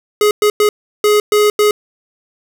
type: tone bursts at uneven times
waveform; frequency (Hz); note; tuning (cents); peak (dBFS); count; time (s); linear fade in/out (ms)
square; 419; G#4; +15; -9; 6; 0.21-0.31 / 0.42-0.5 / 0.6-0.69 / 1.04-1.2 / 1.32-1.5 / 1.59-1.71; 2
effects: none